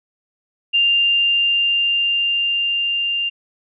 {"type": "tone with level ramp", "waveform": "sine", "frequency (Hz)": 2794, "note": "F7", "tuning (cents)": 0, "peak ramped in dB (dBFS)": [-12, -18], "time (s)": [0.73, 3.3], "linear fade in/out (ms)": 20, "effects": []}